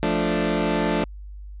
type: chord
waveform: 20% pulse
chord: D minor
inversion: first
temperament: equal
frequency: 174.61 / 220 / 293.7 Hz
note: F3 / A3 / D4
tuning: 0 / 0 / 0 cents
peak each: -20 dBFS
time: 0.03-1.04 s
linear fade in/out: 0 ms
effects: added 50 Hz sine -35 dBFS peak until 1.6 s + resampled to 8000 Hz